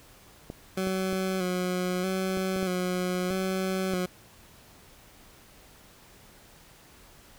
clicks, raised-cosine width 2 ms, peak -23 dBFS, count 8, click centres 0.501 / 0.871 / 1.129 / 2.372 / 2.562 / 2.629 / 3.307 / 3.936 s
20% pulse tone with vibrato, 185 Hz, F#3, in tune, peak -22 dBFS, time 0.77-4.06 s, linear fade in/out 5 ms, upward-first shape square, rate 0.79 Hz, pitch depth 33 cents each way
effects pink hiss -54 dBFS RMS until 7.38 s

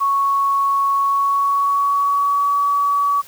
sine tone with pitch glide, 1108.7 to 1137.9 Hz, C#6 to C#6, 0 to +45 cents, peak -14 dBFS, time 0-3.22 s, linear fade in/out 20 ms, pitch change +45 cents, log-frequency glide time 0.96-2.56 s, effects white hiss -43 dBFS RMS until 3.27 s

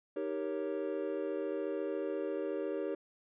triangle chord, Eb dominant seventh, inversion none, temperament equal, 311.1 / 392 / 466.2 / 554.4 Hz, Eb4 / G4 / Bb4 / Db5, 0 / 0 / 0 / 0 cents, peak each -38 / -36 / -38 / -38 dBFS, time 0.16-2.95 s, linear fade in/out 5 ms, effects resampled to 8000 Hz

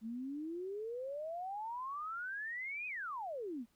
sine exponential two-way sweep, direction up then down, 215.5 to 2538 to 215.5 Hz, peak -39 dBFS, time 0.01-3.66 s, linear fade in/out 50 ms, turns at 2.87 s, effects pink hiss -75 dBFS RMS until 3.75 s

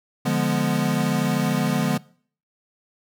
square chord, D diminished seventh, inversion none, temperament equal, 146.83 / 174.61 / 207.7 / 246.9 Hz, D3 / F3 / Ab3 / Cb4, 0 / 0 / 0 / 0 cents, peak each -26 dBFS, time 0.25-1.98 s, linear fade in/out 10 ms, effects noise-tail reverb RT60 0.5 s tail -22 dB re dry

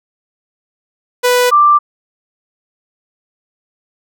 sawtooth / sine tone pair in turn, 493.9 / 1179.1 Hz, B4 / D6, 0 / +7 cents, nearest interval octave + minor third, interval 1507 cents, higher second, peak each -5 dBFS, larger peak neither, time 1.23-1.51 / 1.51-1.79 s, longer neither, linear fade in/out 20 ms, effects none

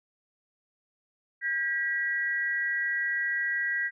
sine tone pair together, 1610 / 1935.5 Hz, G6 / B6, +46 / -35 cents, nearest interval minor third, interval 319 cents, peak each -30 / -28 dBFS, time 1.41-3.91 s, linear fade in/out 50 ms, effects none

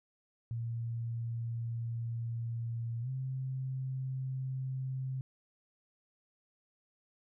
sine tone with pitch glide, 116.2 to 131.19 Hz, A#2 to C3, -5 to +5 cents, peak -34 dBFS, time 0.51-5.21 s, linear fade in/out 0 ms, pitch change +210 cents, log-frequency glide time 3.01-3.09 s, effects none

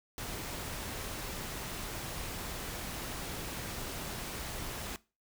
pink noise, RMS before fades -40 dBFS, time 0.18-4.96 s, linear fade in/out 0 ms, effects noise-tail reverb RT60 0.3 s tail -20 dB re dry

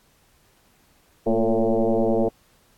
sine tone with frequency modulation, 108 Hz, A2, 32 cents flat, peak -17 dBFS, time 1.26-2.29 s, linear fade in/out 10 ms, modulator 113 Hz, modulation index 5.1, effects pink hiss -60 dBFS RMS until 2.77 s + AAC 64 kbps

